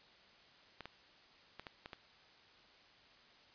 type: clicks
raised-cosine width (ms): 0.3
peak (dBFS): -30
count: 6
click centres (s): 0.807 / 0.856 / 1.596 / 1.668 / 1.859 / 1.932
effects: white hiss -63 dBFS RMS until 3.54 s + resampled to 11025 Hz